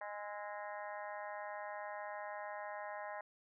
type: harmonic tone with a mistuned harmonic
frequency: 206.5 Hz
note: G#3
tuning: 10 cents flat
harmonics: 3 / 4 / 5 / 6 / 7 / 8 / 9 / 10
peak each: -47 / -47 / -50 / -58 / -57 / -54 / -52 / -61 dBFS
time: 0.01-3.21 s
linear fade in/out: 2 ms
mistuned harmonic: 6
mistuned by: +90 cents
effects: none